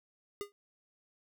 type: tone with exponential decay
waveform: square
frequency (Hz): 407.4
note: G#4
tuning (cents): -33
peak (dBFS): -33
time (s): 0.41-0.52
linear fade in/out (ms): 0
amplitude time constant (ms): 23
effects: none